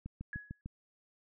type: click train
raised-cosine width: 5 ms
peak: -29 dBFS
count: 5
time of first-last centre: 0.06-0.66 s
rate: 6.67 Hz
type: tone with exponential decay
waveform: sine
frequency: 1679 Hz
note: G#6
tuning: 18 cents sharp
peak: -37 dBFS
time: 0.33-0.61 s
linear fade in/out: 1 ms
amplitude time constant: 60 ms
effects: none